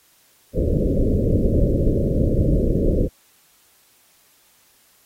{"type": "low-pass noise", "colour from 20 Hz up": "pink", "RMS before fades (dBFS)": -18, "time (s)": [0.53, 3.09], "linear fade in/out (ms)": 50, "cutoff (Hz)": 580, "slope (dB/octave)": 96, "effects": ["white hiss -57 dBFS RMS until 5.05 s", "AAC 48 kbps"]}